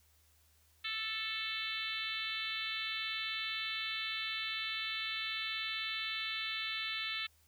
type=harmonic tone with a mistuned harmonic; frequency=440.4 Hz; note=A4; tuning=2 cents sharp; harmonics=3 / 4 / 5 / 6 / 7 / 8 / 9 / 10; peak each=-47 / -45 / -43 / -43 / -44 / -42 / -44 / -54 dBFS; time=0.84-7.27 s; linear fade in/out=10 ms; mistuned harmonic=10; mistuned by=-27 cents; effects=added 77 Hz sine -69 dBFS peak until 7.47 s + white hiss -70 dBFS RMS until 7.47 s